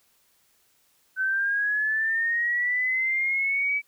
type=linear sweep; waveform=sine; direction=up; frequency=1518 to 2297 Hz; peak=-22 dBFS; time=1.16-3.82 s; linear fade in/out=50 ms; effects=white hiss -65 dBFS RMS until 3.87 s